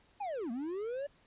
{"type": "linear two-way sweep", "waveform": "triangle", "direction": "down then up", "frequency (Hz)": [853, 220, 585], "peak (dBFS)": -33, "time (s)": [0.2, 1.07], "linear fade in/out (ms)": 10, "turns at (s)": 0.51, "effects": ["pink hiss -67 dBFS RMS until 1.26 s", "resampled to 8000 Hz"]}